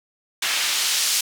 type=noise with band-pass filter sweep; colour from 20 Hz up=white; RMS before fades=-22 dBFS; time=0.42-1.21 s; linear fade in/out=5 ms; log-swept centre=2400 to 5500 Hz; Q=0.82; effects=none

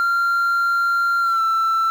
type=tone with pitch glide; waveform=sine; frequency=1383 to 1335.1 Hz; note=F6 to E6; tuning=-17 to +22 cents; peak=-13 dBFS; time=0-1.9 s; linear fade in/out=0 ms; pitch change=-61 cents; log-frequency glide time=1.2-1.41 s; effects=tanh soft clip ceiling -15 dBFS + 7-bit

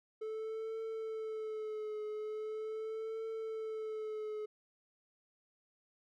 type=tone with vibrato; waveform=triangle; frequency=435.7 Hz; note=A4; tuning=17 cents flat; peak=-36 dBFS; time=0.21-4.46 s; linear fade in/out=10 ms; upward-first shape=triangle; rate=0.41 Hz; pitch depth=44 cents each way; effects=none

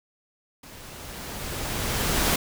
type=noise with level ramp; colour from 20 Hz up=pink; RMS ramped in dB=-45 to -21 dBFS; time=0.63-2.36 s; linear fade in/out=5 ms; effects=none

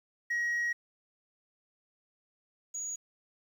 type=tone pair in turn; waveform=sine; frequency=1898 / 6764 Hz; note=A#6 / G#8; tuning=+31 / +31 cents; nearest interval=octave + minor seventh; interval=2200 cents; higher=second; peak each=-26 / -34 dBFS; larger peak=first; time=0.3-0.73 / 2.74-2.96 s; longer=first; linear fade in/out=10 ms; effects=tanh soft clip ceiling -27 dBFS + 10-bit

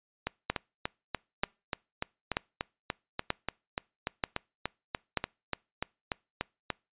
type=two click trains; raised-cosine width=0.3 ms; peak=-11 / -14 dBFS; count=6 / 23; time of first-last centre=0.5-5.173 / 0.27-6.703 s; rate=1.07 / 3.42 Hz; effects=noise-tail reverb RT60 0.3 s tail -26 dB re dry + resampled to 8000 Hz

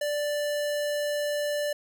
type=tone; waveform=square; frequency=587.3 Hz; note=D5; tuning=in tune; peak=-27 dBFS; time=0.01-1.73 s; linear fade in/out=5 ms; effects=none

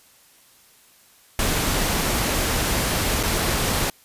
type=noise with dropouts; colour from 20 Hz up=pink; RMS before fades=-22 dBFS; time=1.39-3.9 s; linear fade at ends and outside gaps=2 ms; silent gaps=3.23-3.234 s; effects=white hiss -54 dBFS RMS until 4.04 s + resampled to 32000 Hz

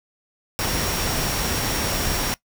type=tone in noise; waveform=sine; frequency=5588 Hz; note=F8; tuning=in tune; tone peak=-32 dBFS; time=0.59-2.34 s; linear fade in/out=0 ms; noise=pink; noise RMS=-24 dBFS; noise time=0.59-2.34 s; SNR=-11 dB; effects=noise-tail reverb RT60 0.1 s tail -20 dB re dry

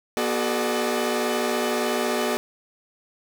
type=tone cluster; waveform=sawtooth; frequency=242.5 / 374.5 / 428.8 / 601 Hz; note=B3 / F#4 / A4 / D5; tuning=-31 / +21 / -45 / +40 cents; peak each=-24 dBFS; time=0.17-2.37 s; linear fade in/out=0 ms; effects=none

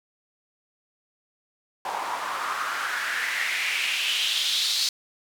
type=noise with band-pass filter sweep; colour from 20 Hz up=white; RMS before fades=-27 dBFS; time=1.85-4.89 s; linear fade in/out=2 ms; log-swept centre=840 to 4400 Hz; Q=3.6; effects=none

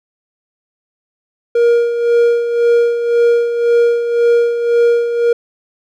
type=tone with tremolo; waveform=triangle; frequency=471.8 Hz; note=A#4; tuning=21 cents sharp; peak=-5 dBFS; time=1.55-5.33 s; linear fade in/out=5 ms; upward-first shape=sine; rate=1.9 Hz; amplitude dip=60%; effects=none

